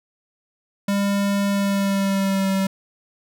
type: tone with pitch glide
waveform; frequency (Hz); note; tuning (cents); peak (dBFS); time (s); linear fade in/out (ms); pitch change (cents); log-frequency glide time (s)
square; 200 to 193.08; G3 to G3; +35 to -26; -19; 0.88-2.67; 5; -61; 1.5-2.51
effects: none